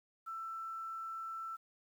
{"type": "tone with quantisation", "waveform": "sine", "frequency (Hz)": 1332, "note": "E6", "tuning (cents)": 18, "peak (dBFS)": -40, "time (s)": [0.26, 1.57], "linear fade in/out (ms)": 20, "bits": 11, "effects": []}